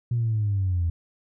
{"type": "linear sweep", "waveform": "sine", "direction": "down", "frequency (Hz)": [121.1, 82.2], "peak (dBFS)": -20, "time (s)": [0.11, 0.9], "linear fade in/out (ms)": 5, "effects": ["tanh soft clip ceiling -17 dBFS"]}